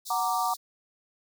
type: high-pass noise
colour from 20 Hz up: pink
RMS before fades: -39 dBFS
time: 0.05-0.57 s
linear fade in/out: 20 ms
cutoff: 3700 Hz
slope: 96 dB/octave
type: chord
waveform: sine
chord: Gb augmented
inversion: none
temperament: equal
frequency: 740 / 932.3 / 1174.7 Hz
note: Gb5 / Bb5 / D6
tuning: 0 / 0 / 0 cents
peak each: -29 dBFS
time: 0.1-0.54 s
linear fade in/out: 5 ms
effects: none